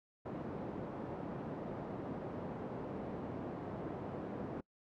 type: band-pass noise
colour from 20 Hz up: pink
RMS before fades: -43 dBFS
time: 0.25-4.61 s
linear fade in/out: 10 ms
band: 150 to 690 Hz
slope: 12 dB/octave
effects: noise-tail reverb RT60 0.1 s tail -25 dB re dry